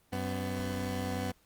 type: tone pair together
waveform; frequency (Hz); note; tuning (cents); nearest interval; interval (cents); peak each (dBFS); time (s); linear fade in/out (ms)
20% pulse; 93.64 / 250; F#2 / B3; +21 / +21; octave + perfect fourth; 1700; -30 / -31; 0.12-1.32; 10
effects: pink hiss -67 dBFS RMS until 1.45 s + Opus 24 kbps